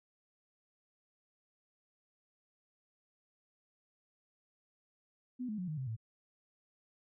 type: tone with pitch steps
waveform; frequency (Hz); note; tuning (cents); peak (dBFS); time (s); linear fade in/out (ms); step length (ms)
sine; 250.6 / 213.2 / 181.34 / 154.26 / 131.23 / 111.63; B3 / G#3 / F#3 / D#3 / C3 / A2; +25 / +46 / -35 / -15 / +6 / +25; -36; 5.39-5.966; 20; 96
effects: none